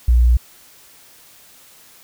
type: tone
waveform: sine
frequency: 60 Hz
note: B1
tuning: 49 cents flat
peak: -9 dBFS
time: 0.08-0.37 s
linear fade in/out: 5 ms
effects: white hiss -47 dBFS RMS until 2.03 s